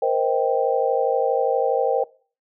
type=chord; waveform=sine; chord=C minor seventh; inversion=third; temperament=just; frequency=470.9 / 523.3 / 627.9 / 784.9 Hz; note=Bb4 / C5 / Eb5 / G5; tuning=+18 / 0 / +16 / +2 cents; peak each=-22 / -22 / -27 / -24 dBFS; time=0.02-2.04 s; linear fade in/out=5 ms; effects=noise-tail reverb RT60 0.4 s tail -22 dB re dry